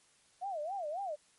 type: tone with vibrato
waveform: sine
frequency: 689 Hz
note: F5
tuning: 24 cents flat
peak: -35 dBFS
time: 0.41-1.16 s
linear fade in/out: 20 ms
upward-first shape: sine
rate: 3.7 Hz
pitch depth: 270 cents each way
effects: white hiss -67 dBFS RMS until 1.38 s + MP3 48 kbps